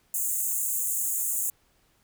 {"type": "high-pass noise", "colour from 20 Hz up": "pink", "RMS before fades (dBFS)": -28, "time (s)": [0.14, 1.5], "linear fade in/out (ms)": 2, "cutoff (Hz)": 6700, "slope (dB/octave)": 96, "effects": ["pink hiss -66 dBFS RMS until 2.03 s"]}